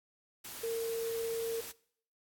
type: tone in noise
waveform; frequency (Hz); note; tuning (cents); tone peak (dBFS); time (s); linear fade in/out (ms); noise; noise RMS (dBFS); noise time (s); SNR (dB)
sine; 457.5; A#4; -32; -32; 0.63-1.61; 10; white; -45; 0.44-1.72; +10
effects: noise-tail reverb RT60 0.6 s tail -21 dB re dry + AAC 64 kbps